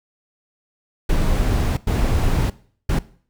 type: noise bursts at uneven times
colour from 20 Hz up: brown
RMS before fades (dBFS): -18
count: 3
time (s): 1.09-1.77 / 1.87-2.5 / 2.89-2.99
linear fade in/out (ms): 5
effects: noise-tail reverb RT60 0.5 s tail -19 dB re dry